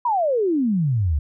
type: exponential sweep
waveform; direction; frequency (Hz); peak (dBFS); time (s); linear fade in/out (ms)
sine; down; 1005 to 67.9; -17; 0.05-1.19; 5
effects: none